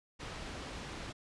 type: low-pass noise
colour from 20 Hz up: pink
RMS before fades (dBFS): -44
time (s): 0.19-1.13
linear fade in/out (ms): 20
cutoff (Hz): 5200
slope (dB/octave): 12
effects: resampled to 24000 Hz